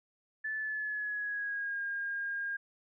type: tone with pitch glide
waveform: sine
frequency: 1743 to 1616.9 Hz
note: A6 to G#6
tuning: -17 to -47 cents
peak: -33 dBFS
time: 0.44-2.57 s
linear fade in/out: 10 ms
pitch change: -130 cents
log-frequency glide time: 0.57-1.81 s
effects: none